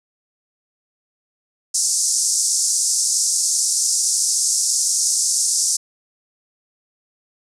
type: band-pass noise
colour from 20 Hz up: pink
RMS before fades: -19 dBFS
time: 1.74-5.77 s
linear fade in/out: 10 ms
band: 5300 to 9600 Hz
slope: 48 dB/octave
effects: none